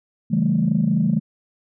sine chord, A dominant seventh, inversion first, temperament equal, 138.59 / 164.81 / 196 / 220 Hz, C#3 / E3 / G3 / A3, 0 / 0 / 0 / 0 cents, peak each -25 / -20 / -21 / -20 dBFS, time 0.3-1.2 s, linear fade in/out 20 ms, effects tanh soft clip ceiling -8 dBFS

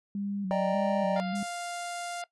sine tone with vibrato, 193.8 Hz, G3, 20 cents flat, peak -30 dBFS, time 0.15-1.43 s, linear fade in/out 2 ms, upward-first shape square, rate 1.7 Hz, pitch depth 61 cents each way
triangle chord, Eb major seventh, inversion third, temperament equal, 587.3 / 622.3 / 784 / 932.3 Hz, D5 / Eb5 / G5 / Bb5, 0 / 0 / 0 / 0 cents, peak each -27 / -30 / -31 / -33 dBFS, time 0.51-1.2 s, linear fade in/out 0 ms
harmonic tone, 698.5 Hz, F5, in tune, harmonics 1 / 2 / 3 / 4 / 5 / 6 / 7, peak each -36 / -42 / -46 / -48 / -50 / -52 / -53 dBFS, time 1.16-2.24 s, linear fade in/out 2 ms
white band-pass noise, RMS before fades -46 dBFS, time 1.35-2.22 s, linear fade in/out 5 ms, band 5400 to 9700 Hz, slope 24 dB/octave
effects noise-tail reverb RT60 0.1 s tail -18 dB re dry + resampled to 24000 Hz

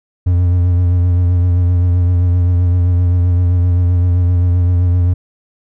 triangle tone with vibrato, 88.6 Hz, F2, 25 cents sharp, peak -7 dBFS, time 0.26-5.14 s, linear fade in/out 10 ms, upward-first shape triangle, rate 7.7 Hz, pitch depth 40 cents each way, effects none

